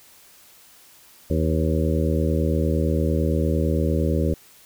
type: harmonic tone with a mistuned harmonic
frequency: 80 Hz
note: D#2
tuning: 49 cents sharp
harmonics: 1 / 2 / 3 / 4 / 5 / 6 / 7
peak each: -22 / -25 / -27 / -28 / -29 / -30 / -30 dBFS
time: 1.3-4.34 s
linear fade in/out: 5 ms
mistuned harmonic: 7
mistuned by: -35 cents
effects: white hiss -51 dBFS RMS until 4.65 s